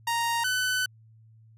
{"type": "tone pair in turn", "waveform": "sawtooth", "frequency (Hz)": [932.3, 1505.4], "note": ["A#5", "F#6"], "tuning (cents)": [0, 29], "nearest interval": "minor sixth", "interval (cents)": 829, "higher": "second", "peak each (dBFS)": -21, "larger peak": "neither", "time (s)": [[0.07, 0.44], [0.44, 0.86]], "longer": "second", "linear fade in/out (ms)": 5, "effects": ["added 111 Hz sine -52 dBFS peak until 1.57 s", "resampled to 32000 Hz"]}